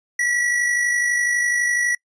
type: tone with amplitude modulation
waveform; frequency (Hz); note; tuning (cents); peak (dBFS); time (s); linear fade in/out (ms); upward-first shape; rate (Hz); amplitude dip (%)
square; 1939; B6; -32; -17; 0.19-1.95; 5; sine; 52; 40
effects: noise-tail reverb RT60 0.1 s tail -25 dB re dry + resampled to 22050 Hz